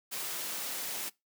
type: noise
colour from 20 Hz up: white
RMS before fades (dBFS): -37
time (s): 0.11-1.1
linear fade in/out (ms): 20
effects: noise-tail reverb RT60 0.2 s tail -22 dB re dry + high-pass 200 Hz 12 dB/octave